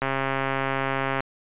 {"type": "click train", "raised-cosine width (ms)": 0.5, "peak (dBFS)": -10, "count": 161, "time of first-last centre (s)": [0.02, 1.205], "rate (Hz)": 135, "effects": ["resampled to 8000 Hz"]}